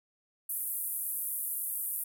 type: band-pass noise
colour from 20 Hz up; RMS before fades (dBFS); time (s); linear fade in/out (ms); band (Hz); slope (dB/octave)
pink; -35; 0.49-2.04; 5; 10000 to 15000; 48
effects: none